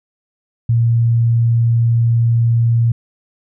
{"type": "tone", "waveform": "sine", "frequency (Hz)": 116.54, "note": "A#2", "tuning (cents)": 0, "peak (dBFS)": -10, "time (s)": [0.69, 2.92], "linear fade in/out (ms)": 5, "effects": []}